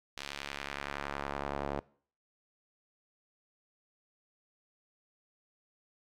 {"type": "tone with band-pass filter sweep", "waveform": "sawtooth", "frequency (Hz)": 70.7, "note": "C#2", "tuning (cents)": 35, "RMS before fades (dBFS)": -39, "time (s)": [0.17, 1.8], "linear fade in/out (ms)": 5, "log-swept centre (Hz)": [3800, 620], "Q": 1, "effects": ["noise-tail reverb RT60 0.5 s tail -22 dB re dry"]}